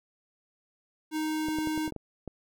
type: tone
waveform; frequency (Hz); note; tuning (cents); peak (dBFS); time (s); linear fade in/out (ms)
square; 311.1; D#4; 0; -29; 1.11-1.91; 50
type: clicks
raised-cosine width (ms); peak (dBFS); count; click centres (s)
2; -24; 8; 1.485 / 1.586 / 1.673 / 1.777 / 1.878 / 1.923 / 1.963 / 2.277
effects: none